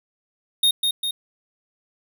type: tone with echo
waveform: square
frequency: 3700 Hz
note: A#7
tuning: 14 cents flat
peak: -15 dBFS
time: 0.63-0.71 s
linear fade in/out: 5 ms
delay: 200 ms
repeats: 2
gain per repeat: -4 dB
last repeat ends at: 1.11 s
effects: none